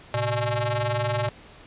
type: ring-modulated tone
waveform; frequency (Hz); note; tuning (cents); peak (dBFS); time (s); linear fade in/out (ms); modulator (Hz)
sawtooth; 244.9; B3; -14; -16; 0.14-1.29; 2; 357
effects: pink hiss -48 dBFS RMS until 1.66 s + resampled to 8000 Hz